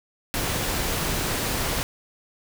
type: noise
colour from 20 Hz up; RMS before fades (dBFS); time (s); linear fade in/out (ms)
pink; -26; 0.34-1.83; 0
effects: none